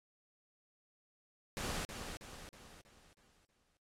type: noise with echo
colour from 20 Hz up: pink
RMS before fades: -40 dBFS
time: 1.57-1.85 s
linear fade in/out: 0 ms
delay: 320 ms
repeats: 6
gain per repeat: -6 dB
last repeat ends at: 3.77 s
effects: low-pass 10000 Hz 12 dB/octave + AAC 48 kbps